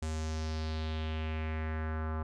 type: tone with low-pass filter sweep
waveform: square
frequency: 78.8 Hz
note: D#2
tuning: 23 cents sharp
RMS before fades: -35 dBFS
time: 0.02-2.23 s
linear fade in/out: 5 ms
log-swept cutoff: 7900 to 1200 Hz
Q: 2.7
effects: none